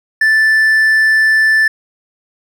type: tone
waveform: triangle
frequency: 1760 Hz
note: A6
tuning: in tune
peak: -6 dBFS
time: 0.21-1.68 s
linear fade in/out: 5 ms
effects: none